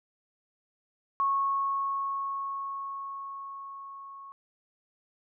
sine tone with level ramp, 1100 Hz, C#6, 14 cents flat, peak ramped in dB -23 to -43 dBFS, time 1.2-4.32 s, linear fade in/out 0 ms, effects none

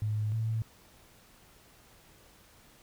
sine tone pair in turn, 106.8 / 111.72 Hz, G#2 / A2, +49 / +27 cents, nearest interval minor second, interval 78 cents, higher second, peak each -28 dBFS, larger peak neither, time 0.02-0.32 / 0.32-0.62 s, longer neither, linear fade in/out 0 ms, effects pink hiss -59 dBFS RMS until 2.82 s

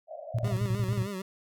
white band-pass noise, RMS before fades -41 dBFS, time 0.07-0.57 s, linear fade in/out 50 ms, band 580 to 680 Hz, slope 96 dB/octave
sine tone with tremolo, 115.7 Hz, A#2, 13 cents flat, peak -24 dBFS, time 0.34-1.07 s, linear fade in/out 10 ms, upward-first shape square, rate 11 Hz, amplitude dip 70%
25% pulse tone with vibrato, 195.3 Hz, G3, 6 cents flat, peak -30 dBFS, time 0.44-1.22 s, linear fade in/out 5 ms, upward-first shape sine, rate 6.5 Hz, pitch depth 91 cents each way
effects none

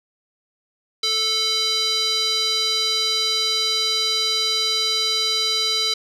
square tone with band-pass filter, 440 Hz, A4, in tune, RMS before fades -21 dBFS, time 1.03-5.94 s, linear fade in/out 5 ms, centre 4300 Hz, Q 5, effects none

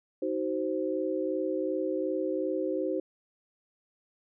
sine chord, C diminished, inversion first, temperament just, 314 / 376.7 / 523.3 Hz, Eb4 / Gb4 / C5, +16 / +31 / 0 cents, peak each -32 dBFS, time 0.22-3 s, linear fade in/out 5 ms, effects none

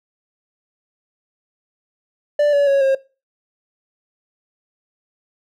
triangle tone with pitch steps, 587.3 / 570.3 / 553.7 / 537.6 Hz, D5 / C#5 / C#5 / C5, 0 / +49 / -2 / +47 cents, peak -10 dBFS, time 2.39-2.95 s, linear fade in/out 5 ms, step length 140 ms, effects noise-tail reverb RT60 0.3 s tail -21 dB re dry

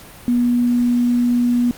sine tone with quantisation, 242.3 Hz, B3, 33 cents flat, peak -13 dBFS, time 0.28-1.71 s, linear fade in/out 0 ms, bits 7, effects pink hiss -40 dBFS RMS until 1.77 s + Opus 48 kbps

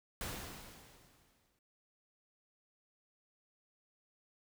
pink noise with exponential decay, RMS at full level -40 dBFS, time 0.21-1.59 s, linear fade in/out 1 ms, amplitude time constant 300 ms, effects none

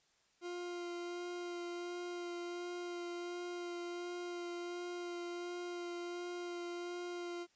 40% pulse tone with vibrato, 350.3 Hz, F4, 5 cents sharp, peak -40 dBFS, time 0.41-7.47 s, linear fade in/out 50 ms, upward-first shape sine, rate 1.4 Hz, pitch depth 12 cents each way, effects white hiss -73 dBFS RMS until 7.55 s + resampled to 16000 Hz

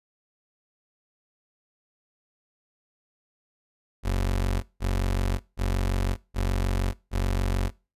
30% pulse tone bursts, 46.25 Hz, F#1, in tune, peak -20 dBFS, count 5, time 4.03-7.71 s, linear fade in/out 50 ms, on 600 ms, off 170 ms, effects noise-tail reverb RT60 0.3 s tail -22 dB re dry + resampled to 32000 Hz

